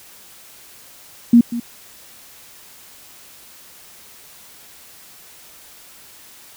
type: tone with echo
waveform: sine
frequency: 236.4 Hz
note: A#3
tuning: 24 cents sharp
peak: -5 dBFS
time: 1.33-1.41 s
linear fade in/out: 5 ms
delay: 190 ms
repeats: 1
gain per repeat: -15 dB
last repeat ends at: 1.6 s
effects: white hiss -44 dBFS RMS until 6.56 s